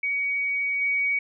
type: tone with level steps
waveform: sine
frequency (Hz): 2254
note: C#7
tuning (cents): +28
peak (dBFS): -23 / -21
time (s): 0.03-1.19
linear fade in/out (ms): 5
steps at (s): 0.81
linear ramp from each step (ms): 10
effects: none